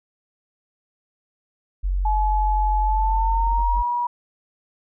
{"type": "tone", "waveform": "sine", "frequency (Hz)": 46.25, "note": "F#1", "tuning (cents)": 0, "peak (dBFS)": -19, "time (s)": [1.83, 3.83], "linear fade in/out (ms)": 20}
{"type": "tone with pitch glide", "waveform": "sine", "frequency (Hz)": [854, 964.1], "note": ["G#5", "B5"], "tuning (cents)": [48, -42], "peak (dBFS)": -20, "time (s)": [2.05, 4.07], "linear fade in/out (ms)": 5, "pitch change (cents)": 210, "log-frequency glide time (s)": [2.8, 3.85]}
{"effects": []}